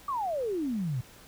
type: exponential sweep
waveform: sine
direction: down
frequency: 1183 to 116.54 Hz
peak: -28 dBFS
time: 0.08-1.01 s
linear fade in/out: 5 ms
effects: pink hiss -53 dBFS RMS until 1.27 s